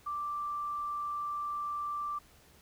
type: tone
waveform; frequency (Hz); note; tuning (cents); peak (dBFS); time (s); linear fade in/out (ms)
sine; 1174.7; D6; 0; -33; 0.06-2.19; 10
effects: added 68 Hz sine -66 dBFS peak until 2.61 s + pink hiss -61 dBFS RMS until 2.61 s